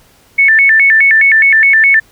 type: tone with vibrato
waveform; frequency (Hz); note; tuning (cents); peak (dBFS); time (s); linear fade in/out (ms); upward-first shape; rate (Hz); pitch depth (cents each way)
sine; 1980; B6; +4; -4; 0.38-2; 10; square; 4.8; 190
effects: pink hiss -47 dBFS RMS until 2.11 s